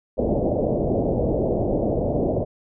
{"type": "low-pass noise", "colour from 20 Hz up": "white", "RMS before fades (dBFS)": -22, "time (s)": [0.17, 2.45], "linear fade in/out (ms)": 20, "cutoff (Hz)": 650, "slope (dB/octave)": 48, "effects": []}